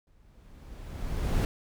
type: noise with exponential growth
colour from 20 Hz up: brown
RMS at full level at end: -23 dBFS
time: 0.07-1.45 s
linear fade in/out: 1 ms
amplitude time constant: 300 ms
effects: none